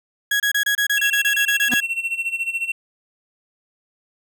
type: tone bursts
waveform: 35% pulse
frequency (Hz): 1661.2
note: G#6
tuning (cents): 0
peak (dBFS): -15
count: 13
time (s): 0.31-1.804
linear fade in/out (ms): 5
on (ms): 90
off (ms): 27
type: tone with tremolo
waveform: triangle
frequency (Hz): 2714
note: E7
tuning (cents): +50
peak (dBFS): -17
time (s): 0.97-2.72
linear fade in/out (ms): 5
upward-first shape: sine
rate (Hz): 14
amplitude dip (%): 80
type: tone with exponential growth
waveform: 45% pulse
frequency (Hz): 246.9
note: B3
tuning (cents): 0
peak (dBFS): -17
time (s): 1.67-1.74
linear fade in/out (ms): 2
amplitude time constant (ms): 15
effects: none